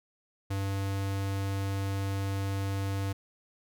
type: tone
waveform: square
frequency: 98 Hz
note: G2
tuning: in tune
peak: -30 dBFS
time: 0.5-3.13 s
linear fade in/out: 10 ms
effects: none